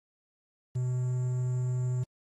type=tone with quantisation; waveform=triangle; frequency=125.8 Hz; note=B2; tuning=32 cents sharp; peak=-25 dBFS; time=0.75-2.04 s; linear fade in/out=10 ms; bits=9; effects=AAC 32 kbps